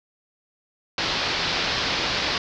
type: low-pass noise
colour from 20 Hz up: white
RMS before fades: -25 dBFS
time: 0.98-2.38 s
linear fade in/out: 2 ms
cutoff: 5100 Hz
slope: 48 dB/octave
effects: none